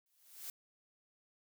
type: noise with exponential growth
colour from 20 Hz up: blue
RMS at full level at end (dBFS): -42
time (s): 0.06-0.5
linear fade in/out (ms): 1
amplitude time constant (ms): 94
effects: none